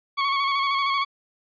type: tone with vibrato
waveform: sawtooth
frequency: 1108.7 Hz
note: C#6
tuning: in tune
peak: -17 dBFS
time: 0.17-1.05 s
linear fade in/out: 20 ms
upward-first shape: square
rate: 13 Hz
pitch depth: 27 cents each way
effects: resampled to 11025 Hz